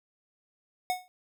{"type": "tone with exponential decay", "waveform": "square", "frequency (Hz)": 733, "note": "F#5", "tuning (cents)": -16, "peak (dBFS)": -24, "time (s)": [0.9, 1.08], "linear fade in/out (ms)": 0, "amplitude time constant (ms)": 39, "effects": []}